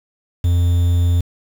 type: tone with quantisation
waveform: triangle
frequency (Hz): 87.2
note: F2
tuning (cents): -2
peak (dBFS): -10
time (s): 0.44-1.21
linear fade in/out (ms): 5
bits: 6
effects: none